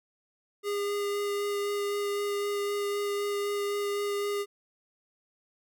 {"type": "tone with vibrato", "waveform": "square", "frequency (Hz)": 407.1, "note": "G#4", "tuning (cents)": -35, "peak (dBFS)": -29, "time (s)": [0.63, 4.46], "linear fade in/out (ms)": 50, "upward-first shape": "sine", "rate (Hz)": 3.9, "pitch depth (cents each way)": 9, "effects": []}